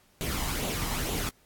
pink noise with flanger, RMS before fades -31 dBFS, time 0.21-1.29 s, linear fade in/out 0 ms, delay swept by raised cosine 0.28 to 1.02 ms, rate 2.2 Hz, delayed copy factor +0.5, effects pink hiss -63 dBFS RMS until 1.45 s + AAC 64 kbps

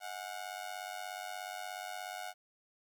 sawtooth tone with amplitude modulation, 730 Hz, F#5, 24 cents flat, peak -33 dBFS, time 0-2.34 s, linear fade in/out 50 ms, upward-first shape sine, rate 96.8 Hz, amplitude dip 85%, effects 12-bit

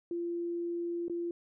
sine tone with dropouts, 343.5 Hz, F4, 29 cents flat, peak -32 dBFS, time 0.11-1.31 s, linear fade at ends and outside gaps 2 ms, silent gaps 1.082-1.097 s, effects none

